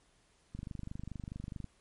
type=click train; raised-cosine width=5 ms; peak=-29 dBFS; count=28; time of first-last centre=0.55-1.643 s; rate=24.7 Hz; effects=pink hiss -69 dBFS RMS until 1.8 s + MP3 48 kbps